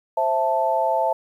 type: chord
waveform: sine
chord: A minor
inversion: first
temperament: just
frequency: 528 / 660 / 880 Hz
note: C5 / E5 / A5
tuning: +16 / +2 / 0 cents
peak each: -25 / -22 / -21 dBFS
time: 0.17-1.13 s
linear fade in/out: 5 ms
effects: 9-bit